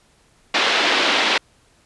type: band-pass noise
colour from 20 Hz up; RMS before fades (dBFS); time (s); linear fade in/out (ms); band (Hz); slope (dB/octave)
white; -18; 0.54-1.38; 5; 260 to 3900; 24
effects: pink hiss -57 dBFS RMS until 1.85 s + resampled to 24000 Hz